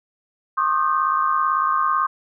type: tone cluster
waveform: sine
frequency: 1074 / 1172 / 1230 / 1552 Hz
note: C6 / D6 / D#6 / G6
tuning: +45 / -4 / -20 / -18 cents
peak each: -20 / -26 / -21 / -29 dBFS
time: 0.57-2.07 s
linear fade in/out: 10 ms
effects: none